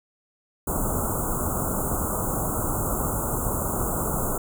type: band-stop noise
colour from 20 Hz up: pink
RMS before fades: -26 dBFS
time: 0.67-4.38 s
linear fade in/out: 5 ms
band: 1400 to 6900 Hz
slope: 96 dB/octave
effects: none